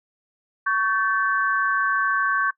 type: tone cluster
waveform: sine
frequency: 1120 / 1547 / 1745 Hz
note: C#6 / G6 / A6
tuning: +18 / -23 / -15 cents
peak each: -22 / -22 / -29 dBFS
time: 0.66-2.51 s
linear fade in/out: 10 ms
effects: noise-tail reverb RT60 0.1 s tail -21 dB re dry